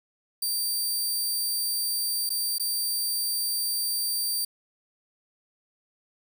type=tone with dropouts; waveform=15% pulse; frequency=4668 Hz; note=D8; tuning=11 cents flat; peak=-19 dBFS; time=0.42-4.45 s; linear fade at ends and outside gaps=5 ms; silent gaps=2.293-2.302 / 2.583-2.597 s; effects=9-bit